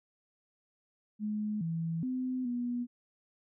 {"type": "tone with pitch steps", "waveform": "sine", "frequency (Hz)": [211.5, 164.6, 255.6, 242.9], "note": ["G#3", "E3", "C4", "B3"], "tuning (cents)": [32, -2, -40, -29], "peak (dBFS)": -31, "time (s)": [1.19, 2.87], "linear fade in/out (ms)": 50, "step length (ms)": 420, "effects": []}